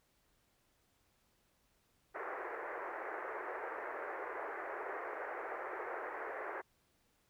pink band-pass noise, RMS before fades -43 dBFS, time 2.14-6.62 s, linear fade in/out 20 ms, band 370 to 2000 Hz, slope 48 dB/octave, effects pink hiss -75 dBFS RMS until 7.29 s

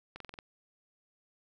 slowing click train, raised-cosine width 0.3 ms, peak -28 dBFS, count 6, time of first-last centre 0.16-0.388 s, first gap 43 ms, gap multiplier 1.03, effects none

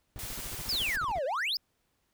brown noise bursts, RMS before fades -41 dBFS, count 15, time 0.16-1.186 s, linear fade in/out 0 ms, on 32 ms, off 39 ms
white noise, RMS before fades -40 dBFS, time 0.19-0.96 s, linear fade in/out 0 ms
triangle exponential two-way sweep, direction down then up, 5350 to 496.4 to 5350 Hz, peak -27 dBFS, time 0.69-1.57 s, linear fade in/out 2 ms, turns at 1.25 s
effects pink hiss -75 dBFS RMS until 2.13 s

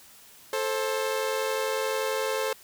sawtooth tone pair together, 438.7 / 530 Hz, A4 / C5, -5 / +22 cents, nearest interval minor third, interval 327 cents, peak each -25 dBFS, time 0.53-2.53 s, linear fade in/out 2 ms, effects white hiss -52 dBFS RMS until 2.63 s

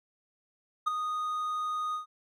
triangle tone with ADSR envelope, 1239 Hz, D#6, 8 cents flat, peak -20 dBFS, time 0.86-2.06 s, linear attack 17 ms, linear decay 10 ms, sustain -8 dB, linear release 120 ms, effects none

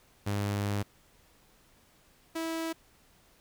sawtooth tone pair in turn, 101.7 / 326.4 Hz, G#2 / E4, -36 / -17 cents, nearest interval octave + minor sixth, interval 2019 cents, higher second, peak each -25 / -28 dBFS, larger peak first, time 0.26-0.83 / 2.35-2.73 s, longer first, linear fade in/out 10 ms, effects pink hiss -63 dBFS RMS until 3.4 s

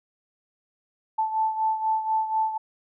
sine beating tone pair, 877 / 881.1 Hz, A5 / A5, -6 / +2 cents, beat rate 4.1 Hz, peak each -23 / -29 dBFS, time 1.18-2.58 s, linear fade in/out 10 ms, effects none

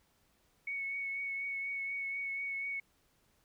sine tone with vibrato, 2217 Hz, C#7, in tune, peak -35 dBFS, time 0.67-2.8 s, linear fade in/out 5 ms, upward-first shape triangle, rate 4.1 Hz, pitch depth 21 cents each way, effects pink hiss -72 dBFS RMS until 3.44 s

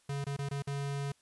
square tone with dropouts, 140.6 Hz, C#3, 25 cents sharp, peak -34 dBFS, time 0.09-1.12 s, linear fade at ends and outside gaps 5 ms, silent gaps 0.243-0.266 / 0.366-0.388 / 0.489-0.511 / 0.623-0.672 s, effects white hiss -69 dBFS RMS until 1.21 s + resampled to 24000 Hz

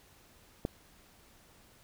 click, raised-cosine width 2 ms, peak -18 dBFS, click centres 0.651 s, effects pink hiss -61 dBFS RMS until 1.83 s

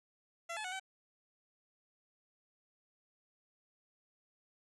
15% pulse tone with pitch steps, 676 / 860 / 737 / 764 Hz, E5 / A5 / F#5 / G5, +43 / -40 / -7 / -45 cents, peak -33 dBFS, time 0.49-0.798 s, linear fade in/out 10 ms, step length 77 ms, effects resampled to 24000 Hz

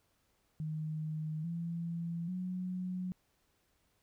sine tone with pitch steps, 155.56 / 168.66 / 182.87 Hz, D#3 / E3 / F#3, 0 / +40 / -20 cents, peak -35 dBFS, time 0.6-3.12 s, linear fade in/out 0 ms, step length 840 ms, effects pink hiss -75 dBFS RMS until 4.02 s

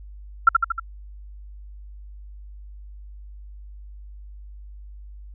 sine tone with echo, 1359 Hz, F6, 48 cents flat, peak -7 dBFS, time 0.47-0.49 s, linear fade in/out 5 ms, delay 77 ms, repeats 4, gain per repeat -4 dB, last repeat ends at 0.798 s, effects added 50 Hz sine -38 dBFS peak until 5.34 s

